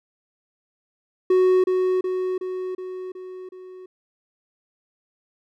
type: tone with echo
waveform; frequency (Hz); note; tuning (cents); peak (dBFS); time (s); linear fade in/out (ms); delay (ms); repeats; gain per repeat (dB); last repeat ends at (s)
triangle; 370; F#4; 0; -12; 1.3-1.64; 5; 370; 6; -4; 3.86
effects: none